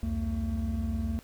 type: tone cluster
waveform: triangle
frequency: 64.5 / 84.1 / 224.9 Hz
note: C2 / E2 / A3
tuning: -24 / +35 / +38 cents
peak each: -30 dBFS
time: 0.03-1.19 s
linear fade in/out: 0 ms
effects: tanh soft clip ceiling -19 dBFS + pink hiss -56 dBFS RMS until 1.23 s